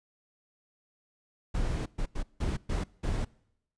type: noise bursts at uneven times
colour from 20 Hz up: brown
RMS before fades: -30 dBFS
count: 6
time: 1.54-1.86 / 1.98-2.06 / 2.15-2.23 / 2.4-2.57 / 2.69-2.84 / 3.03-3.25 s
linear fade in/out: 10 ms
effects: noise-tail reverb RT60 0.8 s tail -24 dB re dry + resampled to 22050 Hz